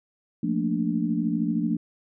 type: chord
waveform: sine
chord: Bb major seventh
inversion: second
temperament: equal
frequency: 174.61 / 220 / 233.1 / 293.7 Hz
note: F3 / A3 / Bb3 / D4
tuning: 0 / 0 / 0 / 0 cents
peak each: -28 dBFS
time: 0.43-1.77 s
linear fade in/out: 5 ms
effects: none